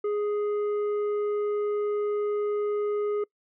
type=tone with tanh clipping; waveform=sine; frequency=415.3 Hz; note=G#4; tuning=in tune; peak=-26 dBFS; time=0.04-3.24 s; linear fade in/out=5 ms; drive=8 dB; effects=noise-tail reverb RT60 0.1 s tail -25 dB re dry + low-pass 2000 Hz 12 dB/octave